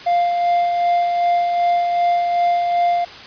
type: tone with tremolo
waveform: triangle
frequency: 698.5 Hz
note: F5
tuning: in tune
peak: -11 dBFS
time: 0.06-3.05 s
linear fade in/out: 10 ms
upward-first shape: sine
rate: 2.6 Hz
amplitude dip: 35%
effects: white hiss -36 dBFS RMS until 3.26 s + resampled to 11025 Hz